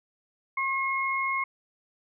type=tone pair together; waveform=sine; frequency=1078.5 / 2157 Hz; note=C#6 / C#7; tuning=-48 / -48 cents; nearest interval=octave; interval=1200 cents; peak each=-28 dBFS; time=0.57-1.44 s; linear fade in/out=5 ms; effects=none